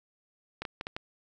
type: clicks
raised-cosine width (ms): 0.3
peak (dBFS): -19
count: 5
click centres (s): 0.62 / 0.652 / 0.811 / 0.869 / 0.965
effects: none